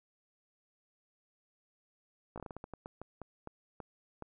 slowing click train, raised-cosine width 1 ms, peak -29 dBFS, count 15, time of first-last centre 2.36-4.223 s, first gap 17 ms, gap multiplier 1.28, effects none

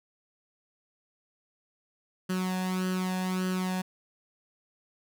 sawtooth tone with flanger, 185 Hz, F#3, in tune, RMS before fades -30 dBFS, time 2.29-3.82 s, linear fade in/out 10 ms, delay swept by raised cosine 0.66 to 1.17 ms, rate 1.7 Hz, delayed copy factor +0.7, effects none

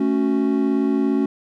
triangle chord, F# minor, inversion first, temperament equal, 220 / 277.2 / 370 Hz, A3 / C#4 / F#4, 0 / 0 / 0 cents, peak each -20 / -17 / -22 dBFS, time 0-1.26 s, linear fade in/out 5 ms, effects none

